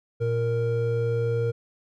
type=tone pair together; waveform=triangle; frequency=116.54 / 466.2 Hz; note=A#2 / A#4; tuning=0 / 0 cents; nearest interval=2 octaves; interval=2400 cents; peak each=-23 dBFS; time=0.2-1.52 s; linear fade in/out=20 ms; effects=none